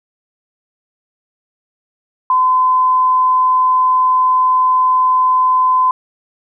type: tone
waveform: sine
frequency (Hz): 1021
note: C6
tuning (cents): -43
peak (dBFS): -9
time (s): 2.3-5.91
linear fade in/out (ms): 2
effects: none